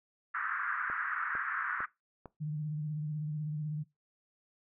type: band-pass noise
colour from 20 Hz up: white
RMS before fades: -35 dBFS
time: 0.34-1.86 s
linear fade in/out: 10 ms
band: 1200 to 1700 Hz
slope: 48 dB/octave
type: click train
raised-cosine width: 1 ms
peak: -31 dBFS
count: 4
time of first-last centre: 0.9-2.257 s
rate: 2.21 Hz
type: tone with vibrato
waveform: sine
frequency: 151.7 Hz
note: D#3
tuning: 44 cents flat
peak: -33 dBFS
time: 2.4-3.84 s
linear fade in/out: 20 ms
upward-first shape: sine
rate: 16 Hz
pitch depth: 43 cents each way
effects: noise-tail reverb RT60 0.2 s tail -20 dB re dry